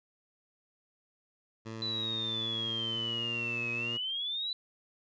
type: tone with pitch glide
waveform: 15% pulse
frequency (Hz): 111.9 to 118.55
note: A2 to A#2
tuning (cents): +30 to +30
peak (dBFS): -33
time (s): 1.65-3.98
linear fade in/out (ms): 20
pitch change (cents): +100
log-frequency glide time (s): 2.48-3.47
type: exponential two-way sweep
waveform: sine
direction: down then up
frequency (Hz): 4009 to 2534 to 4009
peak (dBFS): -32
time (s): 1.82-4.53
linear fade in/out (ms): 2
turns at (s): 3.72
effects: resampled to 16000 Hz